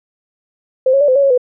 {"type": "tone with pitch steps", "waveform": "sine", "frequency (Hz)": [519, 549, 581, 514, 560, 550, 497.9], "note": ["C5", "C#5", "D5", "C5", "C#5", "C#5", "B4"], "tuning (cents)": [-14, -17, -19, -31, 18, -14, 14], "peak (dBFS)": -8, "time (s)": [0.86, 1.378], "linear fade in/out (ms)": 5, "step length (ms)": 74, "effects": []}